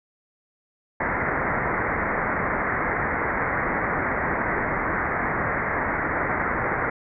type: low-pass noise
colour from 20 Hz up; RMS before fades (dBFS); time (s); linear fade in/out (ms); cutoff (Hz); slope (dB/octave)
white; -25; 1-6.9; 5; 2100; 96
effects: none